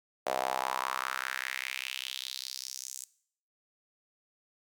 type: tone with high-pass filter sweep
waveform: sawtooth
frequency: 65 Hz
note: C2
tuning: 11 cents flat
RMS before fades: -36 dBFS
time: 0.26-3.05 s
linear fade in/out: 10 ms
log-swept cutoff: 620 to 7500 Hz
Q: 3.3
effects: noise-tail reverb RT60 0.6 s tail -20 dB re dry